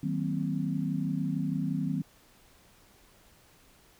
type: chord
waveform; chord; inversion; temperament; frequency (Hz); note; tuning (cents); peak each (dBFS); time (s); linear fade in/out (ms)
sine; C half-diminished seventh; first; just; 156.98 / 188.37 / 235.5 / 261.6; Eb3 / Gb3 / Bb3 / C4; +16 / +31 / +18 / 0; -32 / -33 / -37 / -33; 0.03-2.02; 5
effects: pink hiss -60 dBFS RMS until 3.99 s